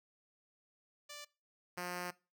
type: tone pair in turn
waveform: 5% pulse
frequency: 587.3 / 178.07 Hz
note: D5 / F3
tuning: 0 / +34 cents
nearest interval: octave + major sixth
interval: 2066 cents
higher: first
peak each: -36 / -28 dBFS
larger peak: second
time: 1.09-1.25 / 1.77-2.11 s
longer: second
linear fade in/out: 10 ms
effects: noise-tail reverb RT60 0.3 s tail -21 dB re dry